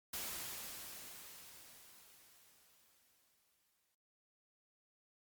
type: noise with exponential decay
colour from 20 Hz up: white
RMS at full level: -42 dBFS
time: 0.13-3.95 s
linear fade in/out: 5 ms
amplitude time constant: 830 ms
effects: noise-tail reverb RT60 0.6 s tail -21 dB re dry + Opus 48 kbps